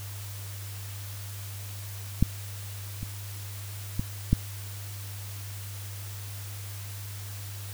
clicks, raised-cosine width 5 ms, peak -7 / -22 / -15 / -7 dBFS, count 4, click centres 2.226 / 3.03 / 3.995 / 4.33 s, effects added 100 Hz sine -37 dBFS peak until 7.73 s + white hiss -44 dBFS RMS until 7.73 s

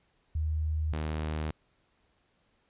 sine / sawtooth tone pair in turn, 77.78 / 77.45 Hz, D#2 / D#2, 0 / -7 cents, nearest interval unison, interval 7 cents, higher first, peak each -27 dBFS, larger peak neither, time 0.35-0.93 / 0.93-1.51 s, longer neither, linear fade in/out 5 ms, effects pink hiss -71 dBFS RMS until 2.69 s + resampled to 8000 Hz

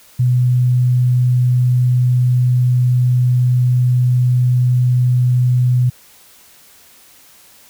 sine tone, 124.6 Hz, B2, 16 cents sharp, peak -10 dBFS, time 0.19-5.9 s, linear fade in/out 10 ms, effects white hiss -46 dBFS RMS until 7.69 s

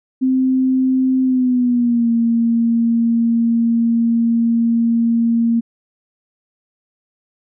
sine tone with pitch glide, 260 to 231.6 Hz, C4 to A#3, -11 to -11 cents, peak -12 dBFS, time 0.21-5.61 s, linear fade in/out 20 ms, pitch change -200 cents, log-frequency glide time 1.23-2.1 s, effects none

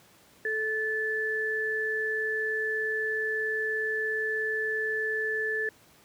sine tone pair together, 435.8 / 1743 Hz, A4 / A6, -17 / -17 cents, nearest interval 2 octaves, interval 2400 cents, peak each -32 / -28 dBFS, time 0.45-5.69 s, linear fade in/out 2 ms, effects pink hiss -58 dBFS RMS until 6.04 s + high-pass 100 Hz 12 dB/octave

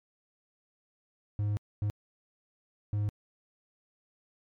triangle tone bursts at uneven times, 103.83 Hz, G#2, in tune, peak -25 dBFS, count 3, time 1.39-1.57 / 1.82-1.9 / 2.93-3.09 s, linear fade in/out 0 ms, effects MP3 96 kbps

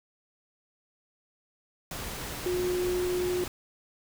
sine tone in noise, 360 Hz, F#4, 47 cents flat, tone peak -26 dBFS, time 2.46-3.44 s, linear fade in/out 2 ms, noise pink, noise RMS -37 dBFS, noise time 1.91-3.48 s, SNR +8 dB, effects none

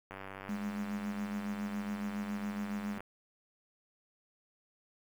click train, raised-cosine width 0.5 ms, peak -29 dBFS, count 281, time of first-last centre 0.11-3.006 s, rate 96.7 Hz
sine tone with tremolo, 207.7 Hz, G#3, in tune, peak -33 dBFS, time 0.49-2.98 s, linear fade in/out 0 ms, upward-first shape sine, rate 7.2 Hz, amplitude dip 50%
effects 9-bit

